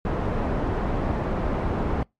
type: low-pass noise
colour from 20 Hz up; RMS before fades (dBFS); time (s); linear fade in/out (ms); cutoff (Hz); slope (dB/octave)
pink; -25; 0.05-2.03; 2; 990; 12
effects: noise-tail reverb RT60 0.2 s tail -26 dB re dry + MP3 64 kbps